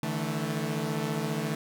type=chord; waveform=sawtooth; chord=D suspended second; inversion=none; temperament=equal with one note detuned; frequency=146.83 / 161.61 / 220 Hz; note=D3 / E3 / A3; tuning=0 / -34 / 0 cents; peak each=-30 / -29 / -29 dBFS; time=0.03-1.55 s; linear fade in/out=2 ms; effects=none